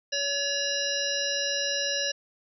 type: harmonic tone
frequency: 566 Hz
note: C#5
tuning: 36 cents sharp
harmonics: 1 / 3 / 5 / 7 / 9 / 10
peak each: -33 / -33 / -33 / -33 / -33 / -33 dBFS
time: 0.12-2.12 s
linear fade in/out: 10 ms
effects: none